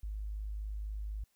sine tone, 52 Hz, G#1, 3 cents sharp, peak -36 dBFS, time 0.03-1.24 s, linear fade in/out 5 ms, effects white hiss -75 dBFS RMS until 1.35 s

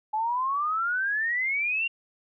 sine exponential sweep, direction up, 847 to 2794 Hz, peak -24 dBFS, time 0.13-1.88 s, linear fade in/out 10 ms, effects none

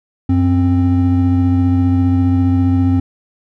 triangle tone pair together, 93 / 264.1 Hz, F#2 / C4, +9 / +16 cents, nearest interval octave + tritone, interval 1807 cents, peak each -11 dBFS, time 0.29-3 s, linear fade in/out 5 ms, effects none

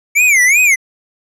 square tone with vibrato, 2217 Hz, C#7, in tune, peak -8 dBFS, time 0.15-0.76 s, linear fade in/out 20 ms, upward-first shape sine, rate 2.7 Hz, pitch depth 220 cents each way, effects low-pass 12000 Hz 12 dB/octave

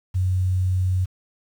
sine tone with quantisation, 92.5 Hz, F#2, in tune, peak -18 dBFS, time 0.14-1.06 s, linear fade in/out 20 ms, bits 8, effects none

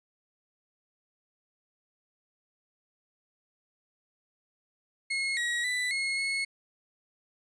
35% pulse tone with pitch steps, 2165 / 1907 / 1987 / 2165 / 2183 Hz, C#7 / A#6 / B6 / C#7 / C#7, -41 / +39 / +10 / -41 / -27 cents, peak -26 dBFS, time 5.1-6.45 s, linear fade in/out 10 ms, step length 270 ms, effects resampled to 22050 Hz

